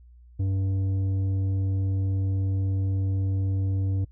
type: tone with tanh clipping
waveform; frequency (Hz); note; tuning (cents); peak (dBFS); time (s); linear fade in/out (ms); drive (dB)
sine; 96.3; G2; -30; -24; 0.39-4.05; 10; 8
effects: noise-tail reverb RT60 0.1 s tail -26 dB re dry + added 60 Hz sine -48 dBFS peak until 4.11 s